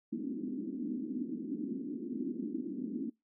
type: band-pass noise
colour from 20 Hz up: pink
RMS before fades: -38 dBFS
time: 0.12-3.1 s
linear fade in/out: 10 ms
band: 220 to 320 Hz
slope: 48 dB/octave
effects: noise-tail reverb RT60 0.2 s tail -25 dB re dry